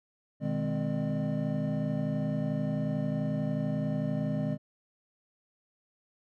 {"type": "tone cluster", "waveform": "triangle", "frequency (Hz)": [123.8, 155, 208.3, 259.7, 602], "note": ["B2", "D#3", "G#3", "C4", "D5"], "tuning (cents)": [5, -6, 5, -13, 43], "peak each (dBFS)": [-36, -30, -32, -33, -36], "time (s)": [0.4, 4.58], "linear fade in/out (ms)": 50, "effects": []}